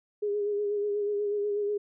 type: tone with vibrato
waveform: sine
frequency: 411.5 Hz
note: G#4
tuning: 16 cents flat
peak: -26 dBFS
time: 0.22-1.78 s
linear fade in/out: 10 ms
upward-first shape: sine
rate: 8.2 Hz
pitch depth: 31 cents each way
effects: none